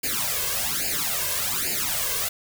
white noise with flanger, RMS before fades -26 dBFS, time 0.03-2.29 s, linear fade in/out 10 ms, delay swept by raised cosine 0.42 to 1.92 ms, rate 1.2 Hz, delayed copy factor +1, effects none

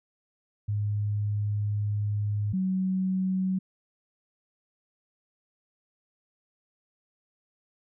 sine tone pair in turn, 103.83 / 187.75 Hz, G#2 / F#3, 0 / +26 cents, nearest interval minor seventh, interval 1026 cents, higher second, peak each -25 / -24 dBFS, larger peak second, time 0.68-2.53 / 2.53-3.59 s, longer first, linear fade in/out 10 ms, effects none

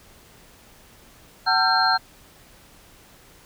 sine tone cluster, 752 / 899 / 1356 / 1575 / 4196 Hz, F#5 / A5 / E6 / G6 / C8, +28 / +37 / +49 / +8 / +4 cents, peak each -23 dBFS, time 1.46-1.98 s, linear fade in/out 20 ms, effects pink hiss -51 dBFS RMS until 3.45 s

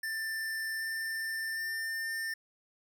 square tone with pitch steps, 1779 / 1789.3 / 1799.7 Hz, A6 / A6 / A6, +19 / +29 / +39 cents, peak -34 dBFS, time 0.03-2.34 s, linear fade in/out 5 ms, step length 770 ms, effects none

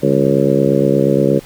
harmonic tone with a mistuned harmonic, 68.6 Hz, C#2, 17 cents flat, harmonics 2 / 3 / 4 / 5 / 6 / 7 / 8, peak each -18 / -18 / -18 / -18 / -18 / -18 / -18 dBFS, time 0.02-1.4 s, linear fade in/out 20 ms, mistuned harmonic 2, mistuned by +98 cents, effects pink hiss -40 dBFS RMS until 1.45 s

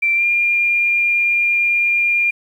sine tone with pitch glide, 2349 to 2403 Hz, D7 to D7, 0 to +39 cents, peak -13 dBFS, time 0.02-2.31 s, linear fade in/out 10 ms, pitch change +39 cents, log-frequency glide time 0.15-0.23 s, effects 8-bit

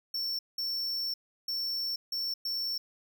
square tone bursts at uneven times, 5430 Hz, F8, 50 cents flat, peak -31 dBFS, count 5, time 0.14-0.39 / 0.58-1.14 / 1.48-1.96 / 2.12-2.34 / 2.45-2.78 s, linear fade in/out 5 ms, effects none

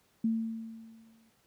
sine tone with exponential decay, 225 Hz, A3, 39 cents sharp, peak -24 dBFS, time 0.24-1.3 s, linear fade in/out 5 ms, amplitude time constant 230 ms, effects pink hiss -69 dBFS RMS until 1.46 s + high-pass 80 Hz 12 dB/octave

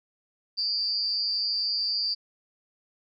sine tone with amplitude modulation, 4709 Hz, D8, 4 cents sharp, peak -21 dBFS, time 0.57-2.15 s, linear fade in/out 20 ms, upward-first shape sine, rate 213 Hz, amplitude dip 85%, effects none

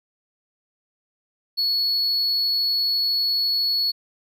triangle tone, 4386 Hz, C#8, 19 cents flat, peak -18 dBFS, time 1.57-3.92 s, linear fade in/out 20 ms, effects none

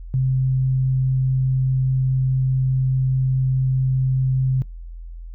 sine tone, 130.81 Hz, C3, in tune, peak -16 dBFS, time 0.14-4.62 s, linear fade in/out 0 ms, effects noise-tail reverb RT60 0.2 s tail -24 dB re dry + added 42 Hz sine -32 dBFS peak until 5.34 s

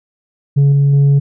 sine tone with level steps, 140.8 Hz, C#3, 27 cents sharp, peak -4 / -6 / -4 dBFS, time 0.56-1.2 s, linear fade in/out 20 ms, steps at 0.72 / 0.93 s, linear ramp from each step 2 ms, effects tanh soft clip ceiling -6 dBFS

